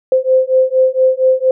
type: beating tone pair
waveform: sine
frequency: 517 / 521.3 Hz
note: C5 / C5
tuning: -21 / -6 cents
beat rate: 4.3 Hz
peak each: -12 dBFS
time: 0.12-1.51 s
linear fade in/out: 2 ms
effects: none